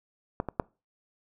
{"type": "clicks", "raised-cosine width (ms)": 1, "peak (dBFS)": [-14, -18, -10], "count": 3, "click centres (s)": [0.401, 0.487, 0.598], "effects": ["noise-tail reverb RT60 0.3 s tail -25 dB re dry"]}